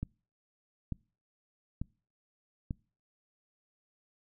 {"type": "click train", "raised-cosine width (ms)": 5, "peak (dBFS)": -22, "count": 4, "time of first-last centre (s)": [0.03, 2.709], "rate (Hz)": 1.12, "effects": ["noise-tail reverb RT60 0.4 s tail -26 dB re dry"]}